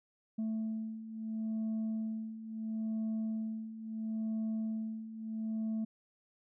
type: beating tone pair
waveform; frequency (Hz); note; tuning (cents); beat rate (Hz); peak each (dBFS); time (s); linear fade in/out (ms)
sine; 220 / 220.74; A3 / A3; 0 / +6; 0.74; -38 / -34; 0.38-5.85; 10
effects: tanh soft clip ceiling -31 dBFS